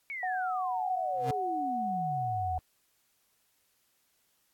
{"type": "exponential sweep", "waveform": "sine", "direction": "down", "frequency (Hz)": [2272, 77.78], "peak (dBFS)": -35, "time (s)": [0.1, 2.59], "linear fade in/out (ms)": 0}
{"type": "tone", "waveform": "sine", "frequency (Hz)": 740, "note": "F#5", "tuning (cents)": 0, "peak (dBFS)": -30, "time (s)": [0.23, 2.58], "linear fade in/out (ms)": 2}
{"type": "tone with exponential growth", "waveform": "35% pulse", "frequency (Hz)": 130.81, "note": "C3", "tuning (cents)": 0, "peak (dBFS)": -27, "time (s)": [1.13, 1.31], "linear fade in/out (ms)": 5, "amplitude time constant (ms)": 38}
{"effects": ["white hiss -72 dBFS RMS until 4.53 s", "AAC 64 kbps"]}